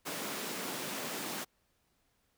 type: high-pass noise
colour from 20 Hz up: pink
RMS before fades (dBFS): -39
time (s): 0.05-1.45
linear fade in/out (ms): 20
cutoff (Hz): 190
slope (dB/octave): 24
effects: pink hiss -75 dBFS RMS until 2.37 s